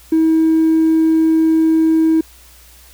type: tone with hard clipping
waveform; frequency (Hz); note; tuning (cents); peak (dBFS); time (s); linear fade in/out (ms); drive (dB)
sine; 321; E4; -46; -10; 0.12-2.21; 5; 1
effects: added 60 Hz sine -45 dBFS peak until 2.93 s + white hiss -45 dBFS RMS until 2.93 s